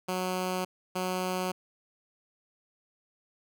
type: tone pair in turn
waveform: 10% pulse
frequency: 184 / 184 Hz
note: F#3 / F#3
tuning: -9 / -9 cents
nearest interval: unison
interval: 0 cents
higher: neither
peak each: -21 dBFS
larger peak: neither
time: 0.08-0.65 / 0.95-1.52 s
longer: neither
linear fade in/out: 10 ms
effects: none